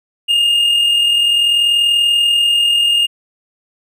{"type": "tone with amplitude modulation", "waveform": "triangle", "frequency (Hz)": 2831, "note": "F7", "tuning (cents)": 23, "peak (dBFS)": -7, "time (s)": [0.28, 3.07], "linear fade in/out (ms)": 20, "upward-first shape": "sine", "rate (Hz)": 40.5, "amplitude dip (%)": 35, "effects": []}